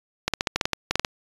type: clicks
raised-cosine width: 0.2 ms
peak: -4 dBFS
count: 12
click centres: 0.28 / 0.337 / 0.409 / 0.472 / 0.56 / 0.612 / 0.655 / 0.733 / 0.91 / 0.956 / 0.996 / 1.048 s
effects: resampled to 24000 Hz